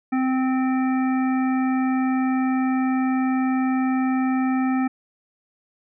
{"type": "harmonic tone", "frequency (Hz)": 260, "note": "C4", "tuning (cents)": -11, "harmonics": [1, 3, 5, 7, 9], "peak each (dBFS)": [-19, -29, -33, -36, -38], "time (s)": [0.12, 4.88], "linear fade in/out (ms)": 10, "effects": []}